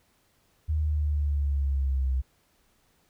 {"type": "linear sweep", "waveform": "sine", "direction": "down", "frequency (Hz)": [77.78, 64.3], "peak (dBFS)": -23, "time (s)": [0.68, 2.22], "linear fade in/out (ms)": 20, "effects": ["pink hiss -67 dBFS RMS until 3.09 s"]}